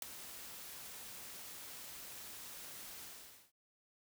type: noise with ADSR envelope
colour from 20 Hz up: white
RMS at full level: -35 dBFS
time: 0.02-3.52 s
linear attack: 4 ms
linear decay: 4 ms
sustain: -15 dB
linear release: 500 ms
effects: none